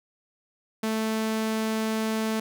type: tone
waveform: sawtooth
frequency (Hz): 220.1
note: A3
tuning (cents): +1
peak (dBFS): -21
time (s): 0.83-2.4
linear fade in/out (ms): 5
effects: none